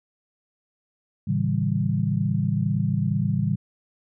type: chord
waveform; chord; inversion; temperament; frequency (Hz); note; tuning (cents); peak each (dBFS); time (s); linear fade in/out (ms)
sine; A dominant seventh; none; equal with one note detuned; 110 / 138.59 / 160.77 / 196; A2 / C#3 / E3 / G3; 0 / 0 / -43 / 0; -26; 1.27-3.56; 10
effects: none